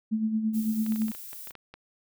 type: tone with tremolo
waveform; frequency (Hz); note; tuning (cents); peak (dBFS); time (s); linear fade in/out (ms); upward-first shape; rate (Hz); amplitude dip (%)
sine; 219; A3; -8; -22; 0.11-1.12; 20; sine; 9; 55
type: noise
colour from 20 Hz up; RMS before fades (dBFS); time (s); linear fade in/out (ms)
violet; -42; 0.53-1.52; 20
type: clicks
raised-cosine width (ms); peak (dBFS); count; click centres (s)
0.3; -28; 12; 0.864 / 0.922 / 0.96 / 1.019 / 1.083 / 1.118 / 1.149 / 1.331 / 1.473 / 1.508 / 1.553 / 1.74
effects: none